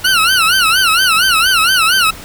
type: tone with vibrato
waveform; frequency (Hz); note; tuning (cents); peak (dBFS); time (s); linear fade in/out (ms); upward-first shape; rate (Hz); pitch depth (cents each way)
20% pulse; 1410; F6; +16; -4; 0.04-2.11; 10; sine; 4.3; 170
effects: pink hiss -32 dBFS RMS until 2.24 s